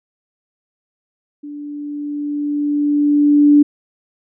sine tone with level ramp, 292.1 Hz, D4, 9 cents flat, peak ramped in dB -28 to -5 dBFS, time 1.43-3.63 s, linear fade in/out 10 ms, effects none

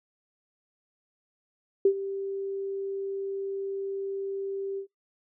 sine tone with ADSR envelope, 392 Hz, G4, in tune, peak -15 dBFS, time 1.85-4.87 s, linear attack 4 ms, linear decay 76 ms, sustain -15 dB, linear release 93 ms, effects noise-tail reverb RT60 0.2 s tail -26 dB re dry

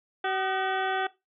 harmonic tone with a mistuned harmonic, 380 Hz, F#4, 46 cents sharp, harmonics 1 / 2 / 3 / 4 / 5 / 6 / 7 / 8 / 9, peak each -32 / -29 / -37 / -32 / -39 / -45 / -45 / -44 / -41 dBFS, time 0.24-1.07 s, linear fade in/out 5 ms, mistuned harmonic 3, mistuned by +120 cents, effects noise-tail reverb RT60 0.2 s tail -17 dB re dry

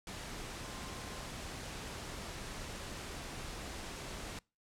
sine tone in noise, 1049 Hz, C6, 4 cents sharp, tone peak -55 dBFS, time 0.6-1.25 s, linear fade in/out 2 ms, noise pink, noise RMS -44 dBFS, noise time 0.07-4.39 s, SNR -14 dB, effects noise-tail reverb RT60 0.3 s tail -26 dB re dry + low-pass 9000 Hz 12 dB/octave

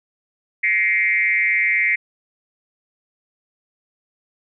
sine tone with frequency modulation, 2100 Hz, C7, 6 cents sharp, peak -15 dBFS, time 0.63-1.96 s, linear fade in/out 10 ms, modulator 192 Hz, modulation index 1.1, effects none

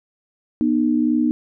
sine tone pair together, 242.1 / 305 Hz, B3 / D#4, -34 / -34 cents, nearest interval major third, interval 400 cents, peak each -18 dBFS, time 0.61-1.31 s, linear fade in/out 0 ms, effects none

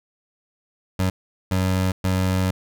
25% pulse tone bursts at uneven times, 93.4 Hz, F#2, 17 cents sharp, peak -15 dBFS, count 3, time 0.99-1.1 / 1.51-1.92 / 2.04-2.51 s, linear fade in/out 5 ms, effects none

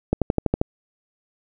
accelerating click train, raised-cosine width 2 ms, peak -5 dBFS, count 7, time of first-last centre 0.13-0.614 s, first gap 87 ms, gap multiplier 0.97, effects none

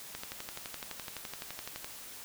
click train, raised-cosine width 0.2 ms, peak -22 dBFS, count 21, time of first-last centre 0.15-1.845 s, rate 11.8 Hz, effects white hiss -47 dBFS RMS until 2.24 s

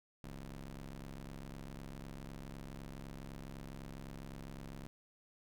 20% pulse ring-modulated tone, 67.9 Hz, C#2, 35 cents flat, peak -38 dBFS, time 0.24-4.87 s, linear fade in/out 0 ms, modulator 89.9 Hz, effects none

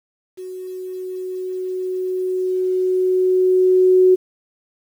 sine tone with level ramp, 370 Hz, F#4, in tune, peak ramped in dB -29 to -8 dBFS, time 0.37-4.16 s, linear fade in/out 20 ms, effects 8-bit

